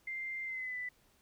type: tone with pitch glide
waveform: sine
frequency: 2093 to 1989.3 Hz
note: C7 to B6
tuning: 0 to +12 cents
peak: -37 dBFS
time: 0.07-0.89 s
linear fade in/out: 5 ms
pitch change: -88 cents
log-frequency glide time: 0.44-0.77 s
effects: pink hiss -69 dBFS RMS until 1.21 s